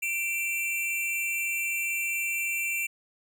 square tone pair together, 2347 / 2708 Hz, D7 / E7, -2 / +46 cents, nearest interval major second, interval 248 cents, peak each -30 / -32 dBFS, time 0.02-2.87 s, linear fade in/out 10 ms, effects none

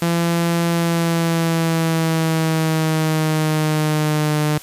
sawtooth tone with pitch glide, 169.5 to 151.01 Hz, E3 to D3, +49 to +49 cents, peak -12 dBFS, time 0.02-4.58 s, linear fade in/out 2 ms, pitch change -200 cents, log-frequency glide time 0.68-4.4 s, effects white hiss -39 dBFS RMS until 4.62 s + resampled to 32000 Hz

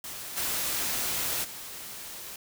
white noise with level steps, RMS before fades -39 / -30 / -41 dBFS, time 0.04-2.36 s, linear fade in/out 2 ms, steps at 0.36 / 1.43 s, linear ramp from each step 20 ms, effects none

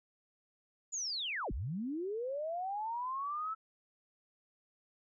sine linear two-way sweep, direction down then up, 7040 to 36.97 to 1322 Hz, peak -35 dBFS, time 0.92-3.55 s, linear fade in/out 20 ms, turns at 1.52 s, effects none

